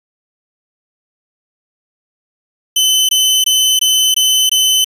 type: tone bursts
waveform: sawtooth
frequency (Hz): 3040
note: F#7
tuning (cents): +46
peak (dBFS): -6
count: 6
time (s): 2.76-4.845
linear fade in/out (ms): 5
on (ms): 330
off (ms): 21
effects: resampled to 32000 Hz